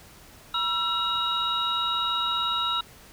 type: tone cluster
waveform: sine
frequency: 966 / 1341 / 2854 / 3811 Hz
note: B5 / E6 / F7 / A#7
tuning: -39 / +29 / +37 / +38 cents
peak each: -34 / -27 / -35 / -27 dBFS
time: 0.54-2.81 s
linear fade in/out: 5 ms
effects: pink hiss -50 dBFS RMS until 3.12 s